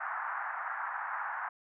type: band-pass noise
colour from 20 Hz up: white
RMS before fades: -37 dBFS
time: 0-1.49 s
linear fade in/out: 10 ms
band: 770 to 1700 Hz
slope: 48 dB/octave
effects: none